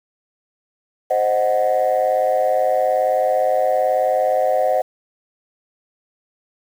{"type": "chord", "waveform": "sine", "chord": "C diminished", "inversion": "none", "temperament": "equal", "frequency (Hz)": [523.3, 622.3, 740], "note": ["C5", "Eb5", "Gb5"], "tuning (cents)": [0, 0, 0], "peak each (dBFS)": -18, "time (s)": [1.1, 4.82], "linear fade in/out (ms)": 10, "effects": ["tanh soft clip ceiling -9 dBFS", "7-bit"]}